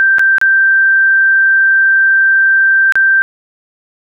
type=tone with dropouts; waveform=sine; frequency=1568 Hz; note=G6; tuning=in tune; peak=-6 dBFS; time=0-3.22 s; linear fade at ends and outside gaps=0 ms; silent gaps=0.184-0.194 / 0.383-0.414 / 2.923-2.955 s; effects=none